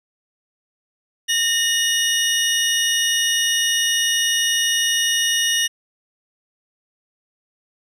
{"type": "tone pair together", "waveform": "25% pulse", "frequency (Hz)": [1835.9, 2900], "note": ["A#6", "F#7"], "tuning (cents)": [-27, -35], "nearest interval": "minor sixth", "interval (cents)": 792, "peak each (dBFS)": [-18, -15], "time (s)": [1.28, 5.68], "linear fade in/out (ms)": 20, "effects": ["resampled to 32000 Hz"]}